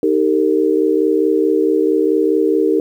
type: chord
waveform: sine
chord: Eb major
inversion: none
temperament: equal with one note detuned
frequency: 311.1 / 392 / 456.6 Hz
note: Eb4 / G4 / Bb4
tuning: 0 / 0 / -36 cents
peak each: -16 dBFS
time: 0.03-2.8 s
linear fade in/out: 2 ms
effects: 8-bit